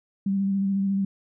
sine tone with vibrato, 196 Hz, G3, in tune, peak -21 dBFS, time 0.26-1.05 s, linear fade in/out 5 ms, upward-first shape square, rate 14 Hz, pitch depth 18 cents each way, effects none

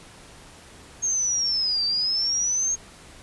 sine linear two-way sweep, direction down then up, 6500 to 4618 to 6500 Hz, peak -21 dBFS, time 1.02-2.76 s, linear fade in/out 20 ms, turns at 1.85 s, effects pink hiss -47 dBFS RMS until 3.22 s + resampled to 24000 Hz

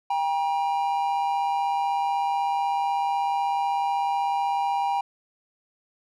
triangle tone pair together, 795.9 / 952 Hz, G5 / A#5, +26 / +36 cents, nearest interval minor third, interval 310 cents, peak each -22 / -25 dBFS, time 0.1-5.01 s, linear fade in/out 5 ms, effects none

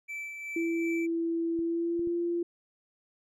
triangle tone with tremolo, 2322 Hz, D7, 20 cents flat, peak -33 dBFS, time 0.08-1.07 s, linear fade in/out 20 ms, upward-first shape sine, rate 2.7 Hz, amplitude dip 40%
sine tone with pitch glide, 333 to 343.7 Hz, E4 to F4, +18 to -28 cents, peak -27 dBFS, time 0.56-2.43 s, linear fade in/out 5 ms, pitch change +54 cents, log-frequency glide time 1.59-2.11 s
clicks, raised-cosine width 3 ms, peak -34 dBFS, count 3, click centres 1.591 / 1.994 / 2.073 s
effects none

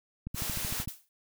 click train, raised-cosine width 5 ms, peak -24 dBFS, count 9, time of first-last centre 0.27-0.876 s, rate 13.2 Hz
white noise, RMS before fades -35 dBFS, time 0.34-0.86 s, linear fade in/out 50 ms
blue noise with exponential decay, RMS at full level -38 dBFS, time 0.88-1.09 s, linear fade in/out 2 ms, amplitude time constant 45 ms
effects none

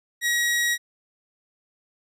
sawtooth tone, 1905 Hz, A#6, 37 cents sharp, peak -17 dBFS, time 0.21-0.78 s, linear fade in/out 50 ms, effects resampled to 32000 Hz

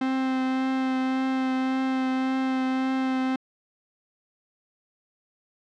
45% pulse tone with vibrato, 261.6 Hz, C4, in tune, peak -23 dBFS, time 0.01-3.36 s, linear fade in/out 5 ms, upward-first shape triangle, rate 1.8 Hz, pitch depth 13 cents each way, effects low-pass 3000 Hz 12 dB/octave

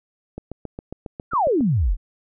click train, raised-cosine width 2 ms, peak -18 dBFS, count 10, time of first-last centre 0.38-1.608 s, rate 7.33 Hz
sine exponential sweep, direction down, 1476 to 33.54 Hz, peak -16 dBFS, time 1.31-1.97 s, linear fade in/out 50 ms
effects none

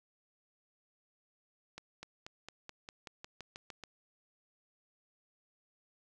accelerating click train, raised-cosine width 0.2 ms, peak -28 dBFS, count 12, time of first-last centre 1.78-3.837 s, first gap 250 ms, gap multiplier 0.94, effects none

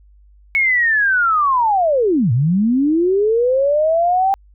sine linear two-way sweep, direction down then up, 2217 to 109.7 to 791 Hz, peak -12 dBFS, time 0.55-4.34 s, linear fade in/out 0 ms, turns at 2.32 s, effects added 50 Hz sine -45 dBFS peak until 4.54 s

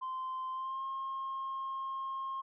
sine tone with pitch glide, 1039 to 1071.3 Hz, C6 to C6, -12 to +41 cents, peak -34 dBFS, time 0.01-2.42 s, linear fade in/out 20 ms, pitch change +53 cents, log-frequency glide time 0.51-0.84 s, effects tanh soft clip ceiling -33 dBFS

